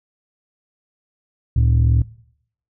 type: tone pair together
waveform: sine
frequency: 71 / 112.71 Hz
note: C#2 / A2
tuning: +42 / +42 cents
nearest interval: minor sixth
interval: 800 cents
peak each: -13 dBFS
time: 1.56-2.02 s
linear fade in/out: 5 ms
effects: noise-tail reverb RT60 0.7 s tail -22 dB re dry + tanh soft clip ceiling -9 dBFS